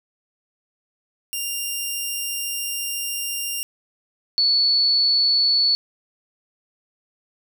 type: tone pair in turn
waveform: 10% pulse / sine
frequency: 2794 / 4435 Hz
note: F7 / C#8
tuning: 0 / 0 cents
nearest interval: minor sixth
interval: 800 cents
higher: second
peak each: -16 / -15 dBFS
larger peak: second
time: 1.33-3.63 / 4.38-5.75 s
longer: first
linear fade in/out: 0 ms
effects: none